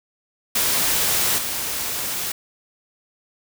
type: noise with level steps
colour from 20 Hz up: white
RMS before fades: -20 / -26 dBFS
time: 0.55-2.32 s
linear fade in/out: 5 ms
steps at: 1.38 s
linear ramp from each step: 2 ms
effects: none